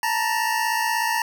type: tone pair together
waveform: 25% pulse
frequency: 886 / 942.5 Hz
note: A5 / A#5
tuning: +12 / +19 cents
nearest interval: minor second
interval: 107 cents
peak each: -20 dBFS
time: 0.03-1.22 s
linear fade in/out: 2 ms
effects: none